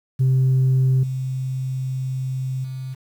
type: tone with level steps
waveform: sine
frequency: 130.81 Hz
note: C3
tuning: in tune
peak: -12 / -22 / -27 dBFS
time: 0.19-2.95 s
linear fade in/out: 20 ms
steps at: 1.03 / 2.64 s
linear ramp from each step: 5 ms
effects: tanh soft clip ceiling -12 dBFS + 8-bit